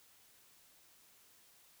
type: silence
effects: white hiss -65 dBFS RMS until 1.8 s